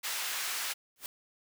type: high-pass noise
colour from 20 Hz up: pink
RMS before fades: -35 dBFS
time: 0.03-0.74 s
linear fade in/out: 20 ms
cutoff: 1400 Hz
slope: 12 dB/octave
type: noise with exponential growth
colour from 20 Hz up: white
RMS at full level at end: -36 dBFS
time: 0.96-1.06 s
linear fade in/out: 1 ms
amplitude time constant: 21 ms
effects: none